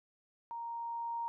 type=tone with level ramp; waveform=sine; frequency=932.3 Hz; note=A#5; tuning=in tune; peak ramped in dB=-39 to -34 dBFS; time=0.51-1.28 s; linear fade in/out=0 ms; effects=none